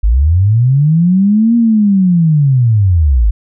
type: linear two-way sweep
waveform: sine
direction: up then down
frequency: 47.74 to 237.3 to 47.74 Hz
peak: -6 dBFS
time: 0.03-3.31 s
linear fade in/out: 10 ms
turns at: 1.56 s
effects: none

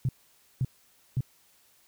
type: tone bursts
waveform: sine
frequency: 128.8 Hz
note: C3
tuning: 27 cents flat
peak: -23 dBFS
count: 3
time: 0.05-1.207 s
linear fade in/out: 2 ms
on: 39 ms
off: 520 ms
effects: white hiss -63 dBFS RMS until 1.87 s

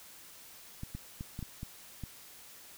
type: clicks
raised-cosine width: 5 ms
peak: -27 dBFS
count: 7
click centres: 0.834 / 0.95 / 1.209 / 1.391 / 1.427 / 1.631 / 2.037 s
effects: white hiss -53 dBFS RMS until 2.77 s

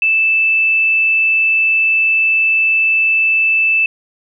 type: tone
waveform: sine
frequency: 2637 Hz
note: E7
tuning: in tune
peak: -10 dBFS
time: 0.02-3.86 s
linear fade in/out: 2 ms
effects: none

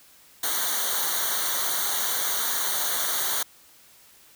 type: noise with comb filter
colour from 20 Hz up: white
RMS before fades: -26 dBFS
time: 0.43-3.43 s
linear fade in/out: 5 ms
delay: 0.39 ms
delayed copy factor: -1
effects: white hiss -54 dBFS RMS until 4.35 s

